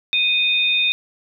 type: tone pair together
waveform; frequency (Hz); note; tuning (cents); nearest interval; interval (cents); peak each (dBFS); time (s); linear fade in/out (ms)
sine; 2489 / 3646; D#7 / A#7; 0 / -39; perfect fifth; 661; -18; 0.13-0.92; 0
effects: none

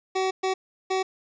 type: tone bursts at uneven times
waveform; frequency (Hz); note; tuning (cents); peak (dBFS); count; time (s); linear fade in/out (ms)
25% pulse; 378.1; F#4; +38; -19; 3; 0.15-0.31 / 0.43-0.54 / 0.9-1.03; 10
effects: resampled to 16000 Hz + 9-bit

